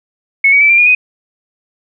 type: tone with pitch steps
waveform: sine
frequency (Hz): 2200 / 2257 / 2315 / 2374 / 2435 / 2498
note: C#7 / C#7 / D7 / D7 / D#7 / D#7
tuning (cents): -14 / +31 / -25 / +18 / -38 / +6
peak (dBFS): -5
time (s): 0.44-0.95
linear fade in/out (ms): 5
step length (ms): 85
effects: none

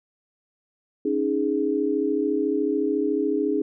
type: chord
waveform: sine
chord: C# suspended second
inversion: none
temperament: equal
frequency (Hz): 277.2 / 311.1 / 415.3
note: C#4 / D#4 / G#4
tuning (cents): 0 / 0 / 0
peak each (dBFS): -26 / -25 / -24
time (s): 1.05-3.62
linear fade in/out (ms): 5
effects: none

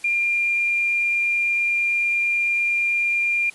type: tone with tanh clipping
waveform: triangle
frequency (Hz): 2397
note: D7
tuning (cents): +35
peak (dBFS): -18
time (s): 0.04-3.5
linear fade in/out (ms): 5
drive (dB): 3
effects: white hiss -47 dBFS RMS until 3.54 s + resampled to 24000 Hz

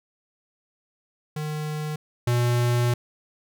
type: tone pair in turn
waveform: square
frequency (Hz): 152.4 / 120.96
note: D#3 / B2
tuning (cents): -36 / -36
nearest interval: major third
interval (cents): 400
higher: first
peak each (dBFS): -28 / -20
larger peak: second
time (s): 1.36-1.96 / 2.27-2.94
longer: second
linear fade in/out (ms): 5
effects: none

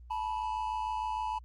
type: tone pair together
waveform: triangle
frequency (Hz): 870 / 976.5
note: A5 / B5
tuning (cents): -20 / -20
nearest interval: major second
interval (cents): 200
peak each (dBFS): -32 / -33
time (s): 0.1-1.39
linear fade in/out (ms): 10
effects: added 60 Hz sine -48 dBFS peak until 1.44 s + Opus 32 kbps

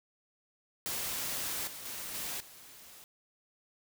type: noise with level steps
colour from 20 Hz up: white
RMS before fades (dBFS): -36 / -45 / -41 / -38 / -53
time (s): 0.86-3.04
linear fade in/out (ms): 0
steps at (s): 1.67 / 1.85 / 2.14 / 2.4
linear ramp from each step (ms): 5
effects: none

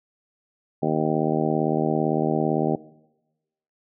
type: harmonic tone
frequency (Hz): 77.78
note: D#2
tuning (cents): 0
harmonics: 2 / 3 / 4 / 5 / 6 / 7 / 8 / 9 / 10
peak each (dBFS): -27 / -27 / -28 / -27 / -30 / -33 / -29 / -35 / -30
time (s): 0.82-2.76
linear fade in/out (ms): 10
effects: noise-tail reverb RT60 1.0 s tail -20 dB re dry

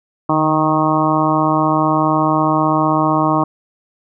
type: harmonic tone with a mistuned harmonic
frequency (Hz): 155.9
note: D#3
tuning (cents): +4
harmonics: 1 / 2 / 3 / 4 / 5 / 6 / 7 / 8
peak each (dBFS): -21 / -17 / -29 / -21 / -21 / -21 / -18 / -25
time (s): 0.29-3.44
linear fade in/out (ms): 5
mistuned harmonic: 1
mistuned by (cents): -38
effects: none

